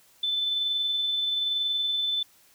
sine tone with amplitude modulation, 3520 Hz, A7, in tune, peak -23 dBFS, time 0.23-2.23 s, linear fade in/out 5 ms, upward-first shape sine, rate 21.1 Hz, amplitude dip 25%, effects white hiss -59 dBFS RMS until 2.54 s

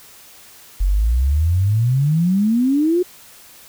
sine exponential sweep, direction up, 43.65 to 368.4 Hz, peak -13 dBFS, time 0.8-3.03 s, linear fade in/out 10 ms, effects white hiss -44 dBFS RMS until 3.68 s

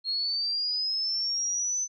sine linear sweep, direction up, 4237 to 6120 Hz, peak -26 dBFS, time 0.04-1.88 s, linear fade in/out 50 ms, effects none

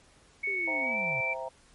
sine tone with pitch glide, 2217 to 2337 Hz, C#7 to D7, 0 to -9 cents, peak -28 dBFS, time 0.43-1.34 s, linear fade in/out 10 ms, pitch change +91 cents, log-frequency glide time 0.81-0.97 s
sine linear sweep, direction down, 407.9 to 120 Hz, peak -38 dBFS, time 0.47-1.21 s, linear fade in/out 5 ms
sine chord, C dominant seventh, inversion none, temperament equal, 523.3 / 659.3 / 784 / 932.3 Hz, C5 / E5 / G5 / Bb5, 0 / 0 / 0 / 0 cents, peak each -38 / -38 / -43 / -39 dBFS, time 0.67-1.49 s, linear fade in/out 10 ms
effects pink hiss -60 dBFS RMS until 1.74 s + MP3 48 kbps

